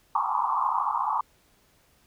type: band-pass noise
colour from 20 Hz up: pink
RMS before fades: -26 dBFS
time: 0.15-1.21 s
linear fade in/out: 5 ms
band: 810 to 1200 Hz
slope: 96 dB/octave
effects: pink hiss -63 dBFS RMS until 2.06 s